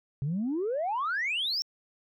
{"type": "exponential sweep", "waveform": "sine", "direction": "up", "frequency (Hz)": [130.81, 5588], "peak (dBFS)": -26, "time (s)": [0.22, 1.62], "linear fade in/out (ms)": 0, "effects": ["tanh soft clip ceiling -24 dBFS"]}